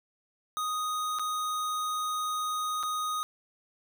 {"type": "tone with dropouts", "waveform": "square", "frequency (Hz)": 1244.5, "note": "D#6", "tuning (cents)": 0, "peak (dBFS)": -30, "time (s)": [0.57, 3.23], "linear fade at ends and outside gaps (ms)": 0, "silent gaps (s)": [[1.187, 1.195], [2.829, 2.834]], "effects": []}